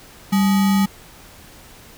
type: tone with sample-and-hold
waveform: sine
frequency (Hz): 196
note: G3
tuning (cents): 0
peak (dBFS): -13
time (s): 0.32-0.86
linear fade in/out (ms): 10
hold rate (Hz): 1050
effects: pink hiss -44 dBFS RMS until 1.97 s